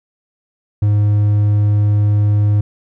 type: tone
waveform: triangle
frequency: 103.83 Hz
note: G#2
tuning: in tune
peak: -8 dBFS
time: 0.82-2.61 s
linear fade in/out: 5 ms
effects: none